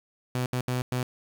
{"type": "tone bursts at uneven times", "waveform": "sawtooth", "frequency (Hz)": 125.7, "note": "B2", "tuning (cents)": 31, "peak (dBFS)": -22, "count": 4, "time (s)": [[0.35, 0.46], [0.53, 0.61], [0.68, 0.82], [0.92, 1.03]], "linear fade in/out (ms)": 2, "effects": ["8-bit"]}